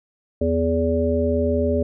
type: harmonic tone with a mistuned harmonic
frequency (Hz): 82.41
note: E2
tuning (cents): 0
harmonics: 1 / 3 / 5 / 7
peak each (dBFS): -23 / -23 / -23 / -23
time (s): 0.41-1.83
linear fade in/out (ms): 5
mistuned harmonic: 5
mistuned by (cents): +18
effects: none